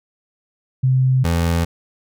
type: tone pair in turn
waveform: sine / 25% pulse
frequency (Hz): 130 / 84.25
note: C3 / E2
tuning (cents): -11 / +38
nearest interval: minor sixth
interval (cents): 751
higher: first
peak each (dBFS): -12 / -12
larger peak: neither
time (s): 0.83-1.24 / 1.24-1.65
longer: neither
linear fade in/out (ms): 10
effects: none